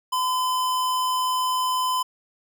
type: tone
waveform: square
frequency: 1017 Hz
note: C6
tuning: 50 cents flat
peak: -22 dBFS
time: 0.12-2.03 s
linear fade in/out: 10 ms
effects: none